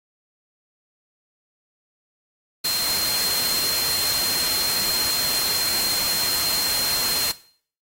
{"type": "tone in noise", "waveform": "sine", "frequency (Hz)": 4186, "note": "C8", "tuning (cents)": 0, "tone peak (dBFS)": -22, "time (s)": [2.64, 7.32], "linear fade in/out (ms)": 10, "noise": "white", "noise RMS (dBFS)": -25, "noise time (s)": [2.64, 7.32], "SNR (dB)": 0, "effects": ["noise-tail reverb RT60 0.5 s tail -17 dB re dry", "AAC 48 kbps"]}